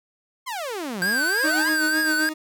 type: exponential two-way sweep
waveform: sawtooth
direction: down then up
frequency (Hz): 1095 to 171 to 1095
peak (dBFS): -24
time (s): 0.46-1.7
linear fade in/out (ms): 20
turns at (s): 1.02
type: tone with vibrato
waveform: square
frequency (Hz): 1568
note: G6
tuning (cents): 0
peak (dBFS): -21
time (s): 1.02-2.29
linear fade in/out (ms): 0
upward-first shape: triangle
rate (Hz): 3.3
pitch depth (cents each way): 94
type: tone with tremolo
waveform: 40% pulse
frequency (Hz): 311.1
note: D#4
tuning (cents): 0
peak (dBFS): -22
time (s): 1.43-2.34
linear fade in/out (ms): 20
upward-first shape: sine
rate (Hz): 7.8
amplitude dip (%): 55
effects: none